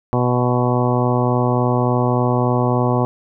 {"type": "harmonic tone with a mistuned harmonic", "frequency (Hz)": 123.47, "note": "B2", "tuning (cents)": 0, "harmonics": [1, 2, 3, 4, 5, 6, 7, 8, 9], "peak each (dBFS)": [-18, -21, -23, -24, -25, -26, -26, -27, -28], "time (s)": [0.13, 3.05], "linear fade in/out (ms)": 0, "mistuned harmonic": 8, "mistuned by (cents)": 17, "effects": []}